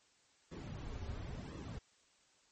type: noise with flanger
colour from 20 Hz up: brown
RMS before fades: -45 dBFS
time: 0.51-1.79 s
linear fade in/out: 10 ms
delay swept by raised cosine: 1.3 to 6.4 ms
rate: 0.96 Hz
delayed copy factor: -0.7
effects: white hiss -70 dBFS RMS until 2.51 s + MP3 32 kbps